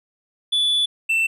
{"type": "tone pair in turn", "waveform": "triangle", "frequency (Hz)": [3457, 2675], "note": ["A7", "E7"], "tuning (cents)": [-31, 25], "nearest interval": "major third", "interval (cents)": 444, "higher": "first", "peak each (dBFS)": -15, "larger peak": "neither", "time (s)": [[0.52, 0.86], [1.09, 1.27]], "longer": "first", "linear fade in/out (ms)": 10, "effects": ["resampled to 32000 Hz"]}